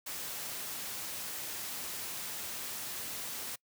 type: noise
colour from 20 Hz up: white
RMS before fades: -40 dBFS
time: 0.06-3.56 s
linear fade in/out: 10 ms
effects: noise-tail reverb RT60 0.1 s tail -25 dB re dry + high-pass 80 Hz 12 dB/octave